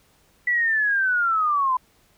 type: linear sweep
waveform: sine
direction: down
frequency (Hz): 1975 to 997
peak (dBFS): -18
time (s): 0.47-1.77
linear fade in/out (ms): 5
effects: pink hiss -60 dBFS RMS until 2.17 s